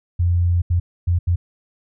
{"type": "tone bursts at uneven times", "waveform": "sine", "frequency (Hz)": 87.31, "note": "F2", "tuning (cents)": 0, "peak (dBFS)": -14, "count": 4, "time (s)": [[0.19, 0.62], [0.7, 0.8], [1.07, 1.19], [1.27, 1.36]], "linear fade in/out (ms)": 10, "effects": []}